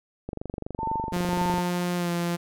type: click train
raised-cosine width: 2 ms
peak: -19 dBFS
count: 32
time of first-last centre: 0.29-1.582 s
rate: 24 Hz
type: tone with tremolo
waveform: sine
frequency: 896 Hz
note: A5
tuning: 31 cents sharp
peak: -25 dBFS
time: 0.78-1.84 s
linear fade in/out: 20 ms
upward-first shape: sine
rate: 1.8 Hz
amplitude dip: 85%
type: tone with pitch glide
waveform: sawtooth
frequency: 176.9 to 172.56 Hz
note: F3 to F3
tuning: +23 to -20 cents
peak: -21 dBFS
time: 1.12-2.37 s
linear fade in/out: 20 ms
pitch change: -43 cents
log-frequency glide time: 1.96-2.1 s
effects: none